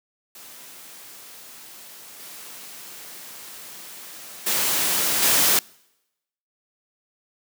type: noise with level steps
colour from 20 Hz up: white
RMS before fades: -43 / -40 / -22 / -18 dBFS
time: 0.35-5.59 s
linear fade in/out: 2 ms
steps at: 2.19 / 4.46 / 5.22 s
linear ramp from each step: 10 ms
effects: noise-tail reverb RT60 0.9 s tail -26 dB re dry + high-pass 150 Hz 12 dB/octave